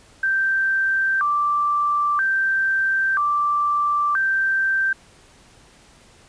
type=tone with vibrato; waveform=sine; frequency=1355 Hz; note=E6; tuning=47 cents sharp; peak=-17 dBFS; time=0.23-4.93 s; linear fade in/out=5 ms; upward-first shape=square; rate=0.51 Hz; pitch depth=250 cents each way; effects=pink hiss -51 dBFS RMS until 6.28 s + resampled to 22050 Hz